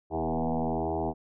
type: tone with frequency modulation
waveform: sine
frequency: 243 Hz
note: B3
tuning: 28 cents flat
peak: -26 dBFS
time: 0.1-1.14 s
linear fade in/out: 50 ms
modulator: 80.8 Hz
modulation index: 7.4
effects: none